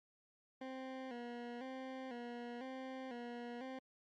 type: tone with vibrato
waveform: 20% pulse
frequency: 250.4 Hz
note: B3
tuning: 24 cents sharp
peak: -40 dBFS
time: 0.61-3.79 s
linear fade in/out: 5 ms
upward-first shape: square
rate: 1 Hz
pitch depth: 77 cents each way
effects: low-pass 3000 Hz 12 dB/octave + Opus 48 kbps